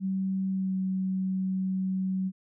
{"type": "tone with pitch glide", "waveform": "sine", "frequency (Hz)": [190.9, 188.6], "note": ["G3", "F#3"], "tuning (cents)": [-46, 33], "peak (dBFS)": -26, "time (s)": [0, 2.32], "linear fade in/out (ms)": 50, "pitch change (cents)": -21, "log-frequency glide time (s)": [0.5, 0.76], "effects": []}